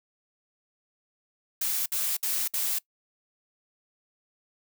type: noise bursts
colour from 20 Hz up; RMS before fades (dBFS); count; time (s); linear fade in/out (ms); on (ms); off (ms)
blue; -28; 4; 1.61-2.787; 5; 250; 59
effects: noise-tail reverb RT60 0.1 s tail -23 dB re dry